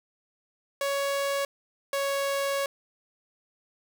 sawtooth tone pair in turn, 558 / 555.4 Hz, C#5 / C#5, +11 / +3 cents, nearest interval unison, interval 8 cents, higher first, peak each -22 dBFS, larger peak neither, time 0.81-1.45 / 1.93-2.66 s, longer second, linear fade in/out 2 ms, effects none

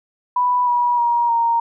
sine tone with pitch steps, 987.8 / 968 / 948.7 / 929.7 Hz, B5 / B5 / A#5 / A#5, 0 / -35 / +30 / -5 cents, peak -14 dBFS, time 0.36-1.6 s, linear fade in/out 5 ms, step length 310 ms, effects none

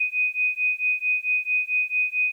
sine beating tone pair, 2493 / 2497.5 Hz, D#7 / D#7, +3 / +6 cents, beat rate 4.5 Hz, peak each -24 dBFS, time 0-2.32 s, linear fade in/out 10 ms, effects 10-bit

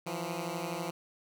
10% pulse beating tone pair, 164.81 / 176.81 Hz, E3 / F3, 0 / +22 cents, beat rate 12 Hz, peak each -29 dBFS, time 0.06-0.91 s, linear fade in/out 10 ms, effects none

